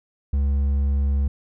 triangle tone with hard clipping, 69.8 Hz, C#2, 13 cents sharp, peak -19 dBFS, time 0.33-1.28 s, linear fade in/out 5 ms, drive 7 dB, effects none

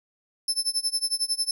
30% pulse tone with tremolo, 5270 Hz, E8, 1 cent flat, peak -17 dBFS, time 0.48-1.51 s, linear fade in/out 2 ms, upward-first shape sine, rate 11 Hz, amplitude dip 95%, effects none

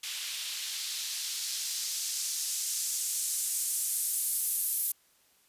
blue noise with band-pass filter sweep, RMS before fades -33 dBFS, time 0.03-4.92 s, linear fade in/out 5 ms, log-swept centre 3000 to 12000 Hz, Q 1.3, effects white hiss -66 dBFS RMS until 5.48 s + resampled to 32000 Hz

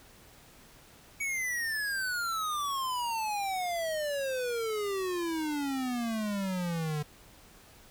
square exponential sweep, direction down, 2265 to 146.83 Hz, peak -31 dBFS, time 1.2-7.03 s, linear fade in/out 10 ms, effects pink hiss -56 dBFS RMS until 7.9 s

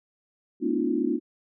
sine tone cluster, 214.1 / 245.3 / 289.9 / 319 / 354.8 Hz, A3 / B3 / D4 / D#4 / F4, -47 / -12 / -22 / +43 / +27 cents, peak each -34 / -28 / -28 / -29 / -29 dBFS, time 0.6-1.2 s, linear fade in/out 50 ms, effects none

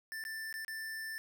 square tone with dropouts, 1773 Hz, A6, 13 cents sharp, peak -40 dBFS, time 0.12-1.18 s, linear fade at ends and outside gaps 0 ms, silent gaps 0.239-0.251 / 0.527-0.54 / 0.648-0.681 s, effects none

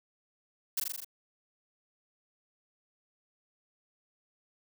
blue noise with echo, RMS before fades -30 dBFS, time 0.77-0.8 s, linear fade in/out 5 ms, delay 41 ms, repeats 6, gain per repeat -2 dB, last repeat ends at 1.046 s, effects none

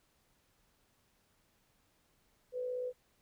sine tone with amplitude modulation, 500 Hz, B4, 21 cents sharp, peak -33 dBFS, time 2.52-2.93 s, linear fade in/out 50 ms, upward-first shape sine, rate 57 Hz, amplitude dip 40%, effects pink hiss -73 dBFS RMS until 3.21 s

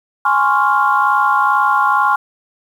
sine chord, Db major seventh, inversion second, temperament equal, 830.6 / 1046.5 / 1108.7 / 1396.9 Hz, Ab5 / C6 / Db6 / F6, 0 / 0 / 0 / 0 cents, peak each -16 dBFS, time 0.25-2.16 s, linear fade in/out 5 ms, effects tanh soft clip ceiling 0 dBFS + 7-bit

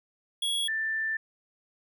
square / sine tone pair in turn, 3338 / 1773.4 Hz, G#7 / A6, +8 / +13 cents, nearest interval major seventh, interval 1095 cents, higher first, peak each -27 / -27 dBFS, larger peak neither, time 0.42-0.68 / 0.68-1.17 s, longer second, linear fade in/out 5 ms, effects none

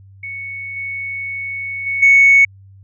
sine tone with level steps, 2217 Hz, C#7, in tune, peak -25 / -22 / -17 / -5 dBFS, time 0.23-2.45 s, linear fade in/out 5 ms, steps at 0.76 / 1.86 / 2.02 s, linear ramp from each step 10 ms, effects tanh soft clip ceiling -1 dBFS + added 97 Hz sine -40 dBFS peak until 2.83 s

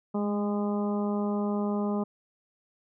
harmonic tone with a mistuned harmonic, 205.1 Hz, G#3, 21 cents flat, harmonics 1 / 2 / 3 / 4 / 5 / 6, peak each -27 / -33 / -37 / -39 / -41 / -43 dBFS, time 0.14-2.04 s, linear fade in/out 10 ms, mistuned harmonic 1, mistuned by +17 cents, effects none

